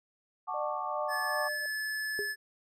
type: chord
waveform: sine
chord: D major seventh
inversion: first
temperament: equal with one note detuned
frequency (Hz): 740 / 880 / 1108.7 / 1182.8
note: F#5 / A5 / C#6 / D6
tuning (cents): 0 / 0 / 0 / +12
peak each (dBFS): -38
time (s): 0.47-1.49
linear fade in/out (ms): 20
type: tone with tremolo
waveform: sine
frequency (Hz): 601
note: D5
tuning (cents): +40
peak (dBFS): -32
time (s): 0.54-1.66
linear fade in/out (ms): 2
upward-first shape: triangle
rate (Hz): 2.6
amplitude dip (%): 90
type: tone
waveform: square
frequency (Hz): 1728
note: A6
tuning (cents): -32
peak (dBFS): -33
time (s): 1.08-2.36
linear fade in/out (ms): 50
type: tone with exponential decay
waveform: sine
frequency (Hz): 410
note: G#4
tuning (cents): -22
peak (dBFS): -30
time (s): 2.19-2.36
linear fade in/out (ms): 0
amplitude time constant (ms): 36
effects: resampled to 32000 Hz